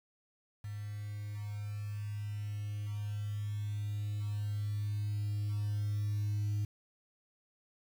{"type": "tone with level ramp", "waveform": "sine", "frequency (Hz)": 103.83, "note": "G#2", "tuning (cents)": 0, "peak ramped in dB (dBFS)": [-38, -28], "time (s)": [0.64, 6.65], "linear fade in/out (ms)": 5, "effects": ["tanh soft clip ceiling -29 dBFS", "9-bit"]}